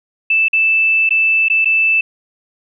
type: tone with dropouts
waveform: sine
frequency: 2640 Hz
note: E7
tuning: 2 cents sharp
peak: -10 dBFS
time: 0.3-2.01 s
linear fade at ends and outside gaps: 5 ms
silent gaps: 0.484-0.531 / 1.092-1.106 / 1.485-1.499 / 1.647-1.655 s
effects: none